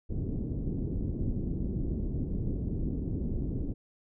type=low-pass noise; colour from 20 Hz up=pink; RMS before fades=-32 dBFS; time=0.09-3.74 s; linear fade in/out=20 ms; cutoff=340 Hz; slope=24 dB/octave; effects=none